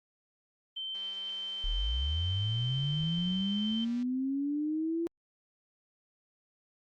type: tone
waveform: sine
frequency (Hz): 3104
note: G7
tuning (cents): -18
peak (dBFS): -35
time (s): 0.76-3.85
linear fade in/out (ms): 10
type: click train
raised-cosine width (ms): 0.2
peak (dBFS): -38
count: 604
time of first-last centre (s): 0.95-4.027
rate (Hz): 196
type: linear sweep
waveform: sine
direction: up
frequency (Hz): 33.29 to 340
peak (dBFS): -29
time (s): 1.64-5.07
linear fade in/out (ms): 0
effects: Opus 24 kbps